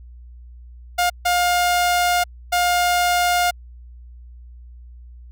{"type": "tone bursts at uneven times", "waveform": "sawtooth", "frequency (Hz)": 709, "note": "F5", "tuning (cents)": 26, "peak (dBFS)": -12, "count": 3, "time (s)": [[0.98, 1.1], [1.25, 2.24], [2.52, 3.51]], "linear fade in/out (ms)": 10, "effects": ["added 60 Hz sine -38 dBFS peak until 5.31 s"]}